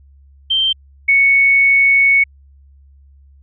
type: tone pair in turn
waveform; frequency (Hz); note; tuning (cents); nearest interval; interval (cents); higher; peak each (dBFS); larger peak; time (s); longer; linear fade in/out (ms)
sine; 3136 / 2217; G7 / C#7; 0 / 0; tritone; 600; first; -12 / -8; second; 0.5-0.73 / 1.08-2.24; second; 10
effects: added 69 Hz sine -43 dBFS peak until 3.42 s